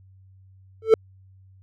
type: tone with exponential growth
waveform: triangle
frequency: 443.6 Hz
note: A4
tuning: 14 cents sharp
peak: -4 dBFS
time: 0.82-0.94 s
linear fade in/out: 2 ms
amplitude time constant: 25 ms
effects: added 95 Hz sine -49 dBFS peak until 1.62 s